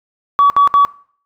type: tone bursts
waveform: sine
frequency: 1137 Hz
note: C#6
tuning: 44 cents sharp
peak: -5 dBFS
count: 3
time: 0.39-0.85 s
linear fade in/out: 0 ms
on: 110 ms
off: 65 ms
effects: noise-tail reverb RT60 0.5 s tail -21 dB re dry + tanh soft clip ceiling -2 dBFS